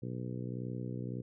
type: harmonic tone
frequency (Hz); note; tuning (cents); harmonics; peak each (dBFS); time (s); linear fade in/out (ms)
61.74; B1; 0; 2 / 3 / 4 / 5 / 6 / 7 / 8; -39 / -43 / -45 / -47 / -49 / -50 / -51; 0.02-1.22; 10
effects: none